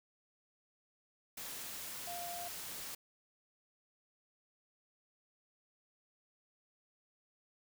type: tone in noise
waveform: sine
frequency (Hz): 698.5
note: F5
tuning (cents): 0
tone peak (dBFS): -43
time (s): 2.07-2.48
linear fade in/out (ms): 5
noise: white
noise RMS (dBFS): -45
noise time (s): 1.37-2.95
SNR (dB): -1
effects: none